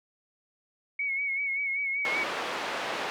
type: tone with vibrato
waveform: sine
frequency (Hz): 2217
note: C#7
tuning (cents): 0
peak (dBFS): -27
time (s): 0.99-2.24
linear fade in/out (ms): 5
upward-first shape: sine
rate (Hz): 5.2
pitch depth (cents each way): 50
type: band-pass noise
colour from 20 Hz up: pink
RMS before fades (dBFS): -33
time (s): 2.05-3.1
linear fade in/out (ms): 0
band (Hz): 490 to 3000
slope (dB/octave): 12
effects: none